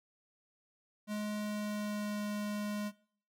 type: tone with pitch glide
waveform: square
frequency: 210 to 207.9 Hz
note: G#3 to G#3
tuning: +19 to +2 cents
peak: -35 dBFS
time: 1.07-2.92 s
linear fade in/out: 50 ms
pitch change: -17 cents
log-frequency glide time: 1.35-2.24 s
effects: noise-tail reverb RT60 0.5 s tail -20 dB re dry + MP3 96 kbps